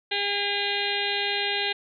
harmonic tone, 405.1 Hz, G#4, 43 cents flat, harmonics 1 / 2 / 4 / 5 / 6 / 7 / 8 / 9 / 10, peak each -33 / -33 / -33 / -33 / -33 / -33 / -33 / -33 / -33 dBFS, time 0.11-1.73 s, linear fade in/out 10 ms, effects none

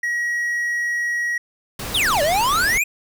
triangle tone, 1907 Hz, A#6, 39 cents sharp, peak -18 dBFS, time 0.03-1.38 s, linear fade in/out 5 ms
pink noise, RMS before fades -29 dBFS, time 1.79-2.78 s, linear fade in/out 5 ms
square exponential two-way sweep, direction down then up, 4015 to 561 to 2547 Hz, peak -17 dBFS, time 1.94-2.84 s, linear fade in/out 10 ms, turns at 2.22 s
effects none

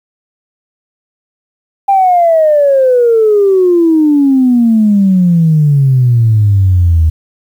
sine exponential sweep, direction down, 801 to 77.78 Hz, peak -4 dBFS, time 1.88-7.1 s, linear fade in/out 10 ms, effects tanh soft clip ceiling 0 dBFS + 7-bit

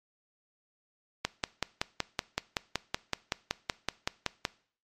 click train, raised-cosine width 0.2 ms, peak -10 dBFS, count 18, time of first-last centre 1.25-4.452 s, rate 5.31 Hz, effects noise-tail reverb RT60 0.5 s tail -21 dB re dry + MP3 64 kbps

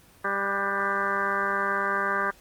harmonic tone with a mistuned harmonic, 198 Hz, G3, 18 cents sharp, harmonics 1 / 2 / 3 / 4 / 5 / 6 / 7 / 8 / 9 / 10, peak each -39 / -34 / -35 / -38 / -33 / -28 / -35 / -29 / -36 / -40 dBFS, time 0.24-2.31 s, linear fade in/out 10 ms, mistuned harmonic 7, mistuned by +92 cents, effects pink hiss -55 dBFS RMS until 2.4 s + Opus 24 kbps

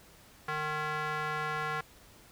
square tone with band-pass filter, 153.2 Hz, D#3, 27 cents flat, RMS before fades -34 dBFS, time 0.48-1.81 s, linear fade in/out 5 ms, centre 1400 Hz, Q 1.8, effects pink hiss -57 dBFS RMS until 2.31 s

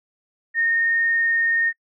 sine tone with frequency modulation, 1840 Hz, A#6, 23 cents flat, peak -17 dBFS, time 0.54-1.73 s, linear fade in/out 50 ms, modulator 21.1 Hz, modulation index 0.39, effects noise-tail reverb RT60 0.1 s tail -24 dB re dry

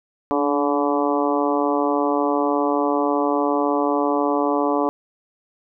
harmonic tone with a mistuned harmonic, 143.5 Hz, D3, 40 cents flat, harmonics 2 / 3 / 4 / 5 / 6 / 7 / 8, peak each -22 / -24 / -25 / -26 / -27 / -27 / -28 dBFS, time 0.31-4.89 s, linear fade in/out 0 ms, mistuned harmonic 2, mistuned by +32 cents, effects none

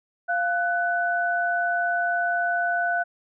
sine tone pair together, 697 / 1492.8 Hz, F5 / F#6, -4 / +15 cents, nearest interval octave + minor second, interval 1319 cents, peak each -24 / -24 dBFS, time 0.28-3.04 s, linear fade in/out 20 ms, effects none

